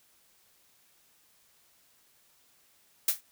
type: noise with exponential decay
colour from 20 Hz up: blue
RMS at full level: -20 dBFS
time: 3.08-3.21 s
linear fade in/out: 5 ms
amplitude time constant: 28 ms
effects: white hiss -65 dBFS RMS until 3.31 s